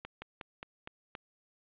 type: slowing click train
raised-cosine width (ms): 0.3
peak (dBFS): -25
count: 6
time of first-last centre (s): 0.05-1.152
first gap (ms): 170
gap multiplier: 1.13
effects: resampled to 8000 Hz + 10-bit